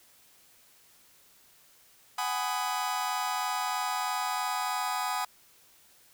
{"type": "chord", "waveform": "40% pulse", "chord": "G# minor seventh", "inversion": "third", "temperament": "just", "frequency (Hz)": [747.5, 830.6, 996.7, 1245.9], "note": ["F#5", "G#5", "B5", "D#6"], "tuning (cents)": [17, 0, 16, 2], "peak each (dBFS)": -34, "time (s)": [2.18, 5.25], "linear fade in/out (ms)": 5, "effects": ["white hiss -60 dBFS RMS until 6.13 s"]}